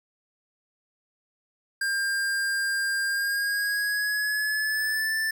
square tone with pitch glide, 1600 to 1765.1 Hz, G6 to A6, +35 to +5 cents, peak -25 dBFS, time 1.81-5.31 s, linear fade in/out 5 ms, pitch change +170 cents, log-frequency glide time 3.06-5.16 s, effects none

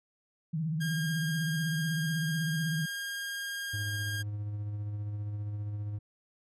sine tone with vibrato, 158.8 Hz, D#3, 36 cents sharp, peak -29 dBFS, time 0.53-2.86 s, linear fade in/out 10 ms, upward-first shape sine, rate 16 Hz, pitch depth 100 cents each way
sawtooth tone, 1617 Hz, G#6, 47 cents flat, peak -31 dBFS, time 0.8-4.23 s, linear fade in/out 20 ms
triangle tone with tremolo, 103.83 Hz, G#2, in tune, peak -30 dBFS, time 3.73-5.99 s, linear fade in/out 10 ms, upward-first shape sine, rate 15 Hz, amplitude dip 30%
effects resampled to 32000 Hz

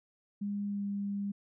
sine tone with pitch glide, 203.1 to 201 Hz, G#3 to G3, -38 to +44 cents, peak -32 dBFS, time 0.41-1.32 s, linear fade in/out 10 ms, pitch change -18 cents, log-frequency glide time 0.68-0.84 s, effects none

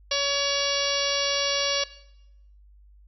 harmonic tone with a mistuned harmonic, 563 Hz, C#5, 27 cents sharp, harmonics 1 / 2 / 3 / 4 / 5 / 6 / 7 / 8 / 9 / 10, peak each -29 / -34 / -35 / -34 / -30 / -31 / -33 / -30 / -34 / -31 dBFS, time 0.11-1.84 s, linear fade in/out 5 ms, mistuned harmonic 4, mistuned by +19 cents, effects noise-tail reverb RT60 0.8 s tail -17 dB re dry + added 50 Hz sine -50 dBFS peak until 3.07 s

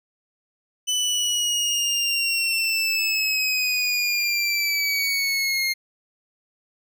25% pulse linear sweep, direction down, 3004 to 2125 Hz, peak -17 dBFS, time 0.87-5.74 s, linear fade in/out 20 ms, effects none

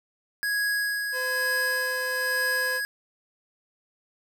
square tone with tremolo, 1661.2 Hz, G#6, in tune, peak -24 dBFS, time 0.43-2.85 s, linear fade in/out 0 ms, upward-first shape sine, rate 1.1 Hz, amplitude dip 40%
30% pulse tone, 511 Hz, C5, 41 cents flat, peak -29 dBFS, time 1.12-2.81 s, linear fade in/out 50 ms
effects none

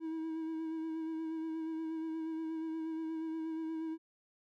triangle tone with vibrato, 321.3 Hz, E4, 44 cents flat, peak -34 dBFS, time 0-3.98 s, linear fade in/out 50 ms, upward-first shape sine, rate 8.4 Hz, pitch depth 24 cents each way, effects none

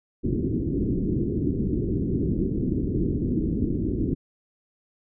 white low-pass noise, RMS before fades -25 dBFS, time 0.23-4.15 s, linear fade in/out 20 ms, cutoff 370 Hz, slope 48 dB/octave, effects none

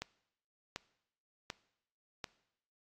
click train, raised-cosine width 0.2 ms, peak -21 dBFS, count 4, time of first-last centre 0.02-2.242 s, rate 1.35 Hz, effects noise-tail reverb RT60 0.8 s tail -20 dB re dry + AAC 64 kbps

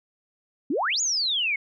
sine exponential two-way sweep, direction up then down, 243.7 to 7040 to 2143 Hz, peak -22 dBFS, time 0.7-1.56 s, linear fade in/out 5 ms, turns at 1.01 s, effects none

